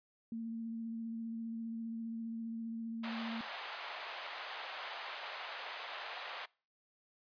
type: tone with vibrato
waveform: sine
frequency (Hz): 227.6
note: A#3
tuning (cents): -41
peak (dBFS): -38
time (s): 0.32-3.41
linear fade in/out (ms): 2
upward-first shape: sine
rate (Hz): 15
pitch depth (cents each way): 15
type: band-pass noise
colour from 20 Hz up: pink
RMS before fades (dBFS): -45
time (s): 3.03-6.46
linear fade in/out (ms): 10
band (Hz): 660 to 4000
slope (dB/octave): 24
effects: noise-tail reverb RT60 0.4 s tail -26 dB re dry + resampled to 11025 Hz